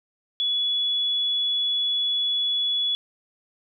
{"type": "tone", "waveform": "sine", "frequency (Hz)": 3400, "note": "G#7", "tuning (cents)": 40, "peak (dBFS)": -21, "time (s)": [0.4, 2.95], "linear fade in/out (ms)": 0, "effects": []}